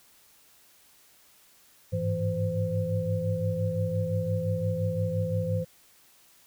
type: tone cluster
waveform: sine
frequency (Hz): 100.1 / 105.9 / 165.6 / 515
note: G2 / G#2 / E3 / C5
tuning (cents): +37 / +34 / +8 / -28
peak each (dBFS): -31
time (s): 1.92-5.65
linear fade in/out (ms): 20
effects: white hiss -59 dBFS RMS until 6.46 s